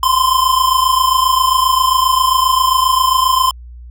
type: tone pair together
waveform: square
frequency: 1023 / 1050.5 Hz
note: C6 / C6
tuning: -39 / +7 cents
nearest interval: unison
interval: 46 cents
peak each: -14 dBFS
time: 0.03-3.51 s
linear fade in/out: 2 ms
effects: added 60 Hz sine -31 dBFS peak until 3.9 s